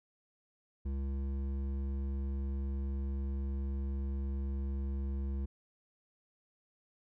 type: tone with hard clipping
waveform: sine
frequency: 68.1 Hz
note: C#2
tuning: 30 cents flat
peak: -35 dBFS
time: 0.85-5.46 s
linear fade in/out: 10 ms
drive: 10 dB
effects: none